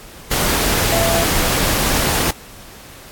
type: tone in noise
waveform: sine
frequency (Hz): 670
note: E5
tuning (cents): +28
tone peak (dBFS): -17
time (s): 0.92-1.24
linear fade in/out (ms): 5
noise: pink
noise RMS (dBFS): -17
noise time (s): 0.31-2.31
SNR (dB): -3
effects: pink hiss -39 dBFS RMS until 3.11 s + AAC 64 kbps